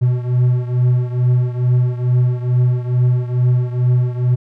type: beating tone pair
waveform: triangle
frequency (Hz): 123.47 / 125.77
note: B2 / B2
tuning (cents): 0 / +32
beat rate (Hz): 2.3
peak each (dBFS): -12 / -16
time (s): 0.01-4.36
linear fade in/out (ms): 20
effects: none